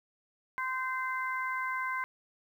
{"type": "harmonic tone", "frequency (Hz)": 517, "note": "C5", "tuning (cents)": -21, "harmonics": [2, 3, 4], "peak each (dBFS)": [-34, -36, -37], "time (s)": [0.58, 2.04], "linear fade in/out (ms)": 0, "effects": ["10-bit"]}